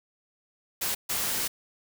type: noise bursts at uneven times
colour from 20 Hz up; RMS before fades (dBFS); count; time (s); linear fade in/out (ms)
white; -29; 2; 0.81-0.95 / 1.09-1.48; 10
effects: none